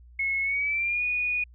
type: tone with pitch glide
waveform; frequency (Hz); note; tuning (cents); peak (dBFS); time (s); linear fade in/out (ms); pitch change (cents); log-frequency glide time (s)
sine; 2182 to 2463; C#7 to D#7; -28 to -18; -24; 0.19-1.44; 5; +210; 0.42-1.03
effects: added 60 Hz sine -48 dBFS peak until 1.54 s